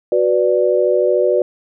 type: chord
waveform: sine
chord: B minor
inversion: second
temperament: equal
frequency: 370 / 493.9 / 587.3 Hz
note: F#4 / B4 / D5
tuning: 0 / 0 / 0 cents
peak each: -16 dBFS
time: 0.12-1.42 s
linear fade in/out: 2 ms
effects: none